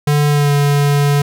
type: tone with pitch glide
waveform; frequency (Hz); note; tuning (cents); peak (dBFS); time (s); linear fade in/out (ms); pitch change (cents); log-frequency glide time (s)
square; 146.83 to 143.64; D3 to D3; 0 to -38; -11; 0.07-1.22; 5; -38; 0.29-0.52
effects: none